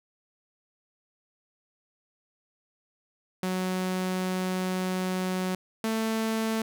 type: tone pair in turn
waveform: sawtooth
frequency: 185 / 222.2 Hz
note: F#3 / A3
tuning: 0 / +17 cents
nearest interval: minor third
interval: 317 cents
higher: second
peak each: -23 / -22 dBFS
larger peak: second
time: 3.43-5.55 / 5.84-6.62 s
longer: first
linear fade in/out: 2 ms
effects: none